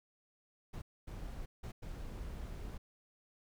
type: noise bursts at uneven times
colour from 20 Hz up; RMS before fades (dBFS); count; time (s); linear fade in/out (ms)
brown; -44; 4; 0.73-0.82 / 1.07-1.46 / 1.63-1.72 / 1.82-2.78; 10
effects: none